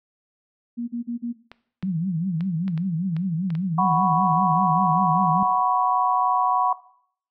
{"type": "tone bursts", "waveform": "sine", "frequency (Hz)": 237.2, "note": "A#3", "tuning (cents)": 30, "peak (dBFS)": -25, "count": 4, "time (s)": [0.77, 1.33], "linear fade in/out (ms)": 20, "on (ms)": 110, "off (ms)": 40}
{"type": "clicks", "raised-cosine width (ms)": 0.3, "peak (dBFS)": -24, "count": 8, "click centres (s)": [1.516, 1.826, 2.408, 2.68, 2.777, 3.166, 3.504, 3.552]}
{"type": "tone with vibrato", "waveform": "sine", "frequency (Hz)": 174.61, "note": "F3", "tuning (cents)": 0, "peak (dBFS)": -22, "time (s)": [1.83, 5.43], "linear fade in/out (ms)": 2, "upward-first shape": "triangle", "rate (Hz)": 5.1, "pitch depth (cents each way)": 220}
{"type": "chord", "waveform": "sine", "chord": "F# suspended fourth", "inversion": "none", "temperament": "just", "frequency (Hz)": [740, 986.7, 1110], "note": ["F#5", "B5", "C#6"], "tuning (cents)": [0, -2, 2], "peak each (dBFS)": -22, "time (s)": [3.78, 6.73], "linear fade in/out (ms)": 5}
{"effects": ["noise-tail reverb RT60 0.6 s tail -17 dB re dry"]}